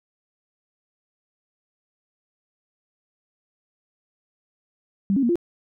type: tone with pitch steps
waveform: sine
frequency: 196.8 / 274.4 / 236.4 / 346 Hz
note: G3 / C#4 / A#3 / F4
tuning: +7 / -17 / +24 / -16 cents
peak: -17 dBFS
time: 5.1-5.356 s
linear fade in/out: 0 ms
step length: 64 ms
effects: none